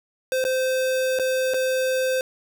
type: tone with dropouts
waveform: square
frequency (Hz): 518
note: C5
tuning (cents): -17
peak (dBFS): -21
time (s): 0.32-2.21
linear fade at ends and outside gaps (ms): 1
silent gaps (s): 0.441-0.45 / 1.189-1.196 / 1.537-1.542
effects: none